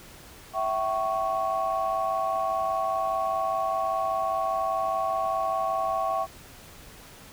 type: chord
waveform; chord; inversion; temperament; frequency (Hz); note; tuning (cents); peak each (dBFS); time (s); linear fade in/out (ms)
sine; C# diminished; first; equal with one note detuned; 659.3 / 764.3 / 1108.7; E5 / G5 / C#6; 0 / -44 / 0; -28; 0.53-6.27; 50
effects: tanh soft clip ceiling -16 dBFS + pink hiss -48 dBFS RMS until 7.32 s